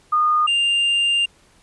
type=tone pair in turn; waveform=sine / triangle; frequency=1225 / 2796 Hz; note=D#6 / F7; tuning=-27 / +1 cents; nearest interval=octave + major second; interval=1428 cents; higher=second; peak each=-14 dBFS; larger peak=neither; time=0.12-0.47 / 0.47-1.26 s; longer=second; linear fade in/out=10 ms; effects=pink hiss -55 dBFS RMS until 1.62 s + resampled to 24000 Hz